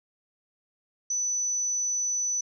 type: tone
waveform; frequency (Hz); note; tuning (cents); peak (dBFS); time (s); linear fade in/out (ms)
sine; 5980; F#8; +17; -25; 1.1-2.41; 5
effects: none